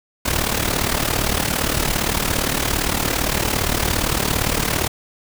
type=noise with amplitude modulation; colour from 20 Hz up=pink; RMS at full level=-17 dBFS; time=0.25-4.88 s; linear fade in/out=10 ms; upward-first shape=sine; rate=37.5 Hz; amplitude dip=75%; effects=none